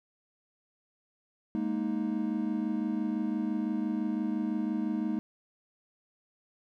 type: chord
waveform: triangle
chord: Ab suspended second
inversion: none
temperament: just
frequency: 207.7 / 233.6 / 311.5 Hz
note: Ab3 / Bb3 / Eb4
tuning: 0 / +4 / +2 cents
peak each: -31 dBFS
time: 1.55-5.19 s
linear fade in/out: 0 ms
effects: none